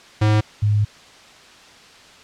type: tone pair in turn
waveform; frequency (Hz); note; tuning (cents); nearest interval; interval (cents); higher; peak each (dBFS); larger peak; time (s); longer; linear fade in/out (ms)
square / sine; 106.9 / 104.52; A2 / G#2; -49 / +12; unison; 39; first; -14; neither; 0.21-0.41 / 0.62-0.85; second; 10
effects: white hiss -45 dBFS RMS until 2.23 s + low-pass 5000 Hz 12 dB/octave